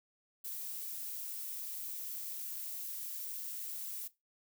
violet noise, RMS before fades -42 dBFS, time 0.44-4.08 s, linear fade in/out 10 ms, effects noise-tail reverb RT60 0.2 s tail -17 dB re dry

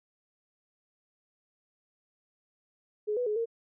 sine tone with pitch steps, 421.9 / 492.6 / 422.8 / 460.3 Hz, G#4 / B4 / G#4 / A#4, +27 / -5 / +31 / -22 cents, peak -27 dBFS, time 3.07-3.458 s, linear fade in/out 20 ms, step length 97 ms, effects none

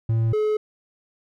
triangle tone pair in turn, 113.1 / 427 Hz, A2 / G#4, +48 / +48 cents, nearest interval octave + major seventh, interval 2300 cents, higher second, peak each -16 / -17 dBFS, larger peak first, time 0.09-0.33 / 0.33-0.57 s, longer neither, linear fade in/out 5 ms, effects none

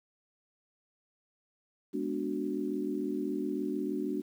sine chord, G# half-diminished seventh, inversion none, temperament equal, 207.7 / 246.9 / 293.7 / 370 Hz, G#3 / B3 / D4 / F#4, 0 / 0 / 0 / 0 cents, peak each -38 / -38 / -34 / -36 dBFS, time 1.93-4.22 s, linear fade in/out 20 ms, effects 10-bit

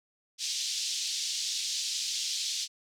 white band-pass noise, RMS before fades -33 dBFS, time 0.38-2.68 s, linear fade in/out 50 ms, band 3300 to 6300 Hz, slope 24 dB/octave, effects none

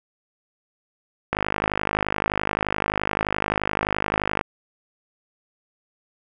click train, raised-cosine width 0.5 ms, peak -6 dBFS, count 160, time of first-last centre 1.33-4.411 s, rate 51.6 Hz, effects none

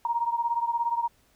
sine beating tone pair, 934 / 951 Hz, A#5 / A#5, +3 / +34 cents, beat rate 17 Hz, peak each -26 / -29 dBFS, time 0.05-1.08 s, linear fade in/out 2 ms, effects pink hiss -64 dBFS RMS until 1.35 s

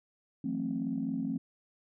sine chord, F# half-diminished seventh, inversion third, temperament just, 166.5 / 185 / 222 / 266.4 Hz, E3 / F#3 / A3 / C4, +18 / 0 / +16 / +31 cents, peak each -39 / -39 / -35 / -33 dBFS, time 0.44-1.38 s, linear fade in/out 5 ms, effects tanh soft clip ceiling -22 dBFS

